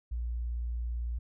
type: tone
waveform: sine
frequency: 59 Hz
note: A#1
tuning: 22 cents sharp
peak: -31 dBFS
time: 0.11-1.19 s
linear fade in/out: 10 ms
effects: none